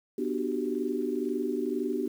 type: chord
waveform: sine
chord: G major seventh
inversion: first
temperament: equal with one note detuned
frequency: 246.9 / 298.6 / 370 / 392 Hz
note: B3 / D4 / F#4 / G4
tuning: 0 / +29 / 0 / 0 cents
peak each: -33 dBFS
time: 0.18-2.08 s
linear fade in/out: 5 ms
effects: 9-bit